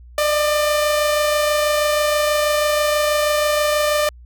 sawtooth tone pair together, 596.1 / 622.3 Hz, D5 / D#5, +26 / 0 cents, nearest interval minor second, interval 74 cents, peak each -12 / -24 dBFS, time 0.18-4.09 s, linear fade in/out 2 ms, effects added 60 Hz sine -39 dBFS peak until 4.25 s

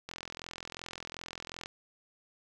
click train, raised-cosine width 0.2 ms, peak -23 dBFS, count 68, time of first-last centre 0.09-1.659 s, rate 42.7 Hz, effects none

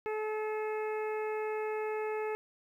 harmonic tone, 430.6 Hz, A4, 37 cents flat, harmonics 1 / 2 / 3 / 4 / 5 / 6, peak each -33 / -40 / -46 / -48 / -47 / -49 dBFS, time 0.06-2.35 s, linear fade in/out 0 ms, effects 11-bit

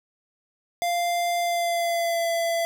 square tone with pitch glide, 695 to 672.9 Hz, F5 to E5, -9 to +35 cents, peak -23 dBFS, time 0.82-2.65 s, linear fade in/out 0 ms, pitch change -56 cents, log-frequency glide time 1.39-2.27 s, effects none

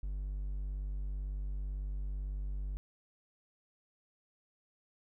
triangle tone, 49 Hz, G1, in tune, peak -33 dBFS, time 0.03-2.77 s, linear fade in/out 0 ms, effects none

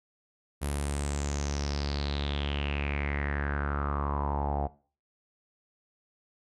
sawtooth tone with low-pass filter sweep, 71.6 Hz, D2, 43 cents flat, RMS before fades -31 dBFS, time 0.61-4.68 s, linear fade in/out 20 ms, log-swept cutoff 11000 to 730 Hz, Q 6.3, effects noise-tail reverb RT60 0.4 s tail -20 dB re dry

